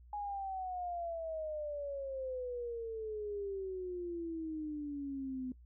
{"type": "exponential sweep", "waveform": "sine", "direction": "down", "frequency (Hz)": [835, 252.1], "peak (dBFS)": -37, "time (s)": [0.13, 5.52], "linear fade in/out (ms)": 2, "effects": ["noise-tail reverb RT60 0.1 s tail -19 dB re dry", "added 60 Hz sine -55 dBFS peak until 5.65 s"]}